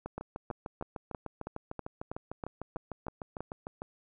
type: two click trains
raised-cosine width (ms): 1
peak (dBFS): -23 / -24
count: 11 / 26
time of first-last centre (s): 0.18-3.406 / 0.06-3.819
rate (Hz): 3.1 / 6.65
effects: none